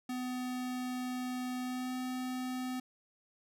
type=tone with pitch glide; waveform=square; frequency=251.5 to 254.3 Hz; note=B3 to C4; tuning=+32 to -49 cents; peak=-36 dBFS; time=0.09-2.8 s; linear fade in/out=5 ms; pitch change=+19 cents; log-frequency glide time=1.63-1.95 s; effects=none

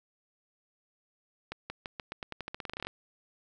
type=accelerating click train; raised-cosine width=0.3 ms; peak=-21 dBFS; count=19; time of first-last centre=1.52-2.87 s; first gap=180 ms; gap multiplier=0.88; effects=none

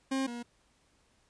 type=tone pair in turn; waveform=40% pulse; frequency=267.3 / 238.8 Hz; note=C4 / A#3; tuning=+37 / +42 cents; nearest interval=major second; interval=195 cents; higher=first; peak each=-28 / -37 dBFS; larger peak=first; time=0.11-0.27 / 0.27-0.43 s; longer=neither; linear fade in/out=10 ms; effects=pink hiss -69 dBFS RMS until 1.29 s + resampled to 22050 Hz

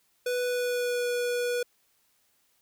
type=tone with pitch glide; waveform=square; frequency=493.9 to 486.5 Hz; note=B4 to B4; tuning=0 to -26 cents; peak=-27 dBFS; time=0.26-1.63 s; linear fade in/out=5 ms; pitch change=-26 cents; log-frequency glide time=0.43-1.08 s; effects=white hiss -69 dBFS RMS until 2.61 s

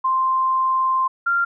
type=tone pair in turn; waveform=sine; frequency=1046.5 / 1387.7 Hz; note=C6 / F6; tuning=0 / -11 cents; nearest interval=perfect fourth; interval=489 cents; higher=second; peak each=-16 dBFS; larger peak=neither; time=0.04-1.08 / 1.26-1.45 s; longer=first; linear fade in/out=10 ms; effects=none

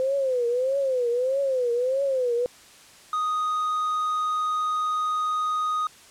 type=tone with vibrato; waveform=sine; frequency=513 Hz; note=C5; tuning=34 cents flat; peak=-21 dBFS; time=0-2.46 s; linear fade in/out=0 ms; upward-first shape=triangle; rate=1.6 Hz; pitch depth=160 cents each way
type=tone; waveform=triangle; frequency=1244.5 Hz; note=D#6; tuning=in tune; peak=-21 dBFS; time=3.13-5.87 s; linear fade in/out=2 ms
effects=white hiss -50 dBFS RMS until 6.1 s + low-pass 9000 Hz 12 dB/octave

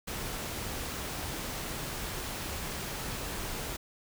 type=noise; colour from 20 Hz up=pink; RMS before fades=-37 dBFS; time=0.07-3.77 s; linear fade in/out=10 ms; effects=none

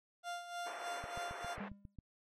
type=tone with tremolo; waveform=30% pulse; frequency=698.5 Hz; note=F5; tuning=in tune; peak=-37 dBFS; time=0.23-1.57 s; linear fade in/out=50 ms; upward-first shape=sine; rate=3.3 Hz; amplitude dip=65%
type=band-pass noise; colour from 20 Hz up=pink; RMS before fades=-48 dBFS; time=0.66-1.69 s; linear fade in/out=10 ms; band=450 to 2100 Hz; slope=24 dB/octave
type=click train; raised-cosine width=5 ms; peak=-37 dBFS; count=8; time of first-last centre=1.04-1.987 s; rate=7.39 Hz
type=tone with exponential decay; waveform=triangle; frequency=200.7 Hz; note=G3; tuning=41 cents sharp; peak=-38 dBFS; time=1.6-1.96 s; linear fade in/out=5 ms; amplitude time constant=77 ms
effects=low-pass 10000 Hz 12 dB/octave + AAC 48 kbps

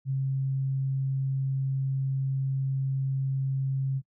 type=tone; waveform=sine; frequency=134.6 Hz; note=C3; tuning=49 cents sharp; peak=-25 dBFS; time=0.05-4.02 s; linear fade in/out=50 ms; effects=noise-tail reverb RT60 0.1 s tail -23 dB re dry

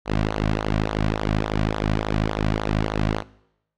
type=tone with flanger; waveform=sawtooth; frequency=52.8 Hz; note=G#1; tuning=29 cents sharp; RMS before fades=-23 dBFS; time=0.05-3.24 s; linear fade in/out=50 ms; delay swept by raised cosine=0.38 to 2.38 ms; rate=3.5 Hz; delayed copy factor=-0.8; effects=noise-tail reverb RT60 0.8 s tail -21 dB re dry + low-pass 4000 Hz 12 dB/octave

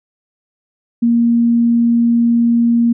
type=tone; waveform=sine; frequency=234.6 Hz; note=A#3; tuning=11 cents sharp; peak=-9 dBFS; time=1.02-2.93 s; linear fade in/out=10 ms; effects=none

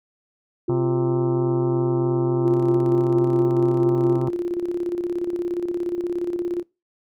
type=tone with vibrato; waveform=sine; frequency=349.2 Hz; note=F4; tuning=in tune; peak=-20 dBFS; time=0.68-4.17 s; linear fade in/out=5 ms; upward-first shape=sine; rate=4.4 Hz; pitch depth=13 cents each way
type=harmonic tone; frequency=130.81 Hz; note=C3; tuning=in tune; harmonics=1 / 2 / 3 / 4 / 5 / 6 / 7 / 8 / 9 / 10; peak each=-23 / -30 / -33 / -38 / -39 / -37 / -38 / -42 / -44 / -45 dBFS; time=0.69-4.29 s; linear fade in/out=5 ms
type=tone with tremolo; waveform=sine; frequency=349.2 Hz; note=F4; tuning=in tune; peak=-20 dBFS; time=2.45-6.63 s; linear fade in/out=10 ms; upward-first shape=square; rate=17 Hz; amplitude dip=55%
effects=noise-tail reverb RT60 0.3 s tail -25 dB re dry

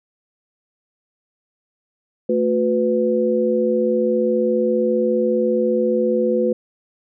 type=tone cluster; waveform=sine; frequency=222.7 / 363.1 / 497.8 Hz; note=A3 / F#4 / B4; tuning=+21 / -33 / +14 cents; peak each=-21 / -21 / -18 dBFS; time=2.29-6.53 s; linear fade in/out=5 ms; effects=none

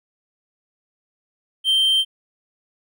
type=tone; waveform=triangle; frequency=3136 Hz; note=G7; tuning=in tune; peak=-13 dBFS; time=1.64-2.05 s; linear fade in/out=50 ms; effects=none

